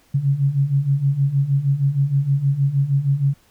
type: beating tone pair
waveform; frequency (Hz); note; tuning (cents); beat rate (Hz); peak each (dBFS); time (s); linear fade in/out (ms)
sine; 135.3 / 141.7; C#3 / C#3; -42 / +38; 6.4; -21 / -17; 0.14-3.34; 10
effects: pink hiss -57 dBFS RMS until 3.5 s